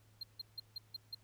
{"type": "tone bursts", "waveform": "triangle", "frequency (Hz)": 4186, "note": "C8", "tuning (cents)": 0, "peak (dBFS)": -39, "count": 6, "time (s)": [0.21, 1.148], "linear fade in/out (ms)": 5, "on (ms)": 23, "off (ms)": 160, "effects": ["added 107 Hz sine -65 dBFS peak until 1.23 s", "pink hiss -71 dBFS RMS until 1.23 s"]}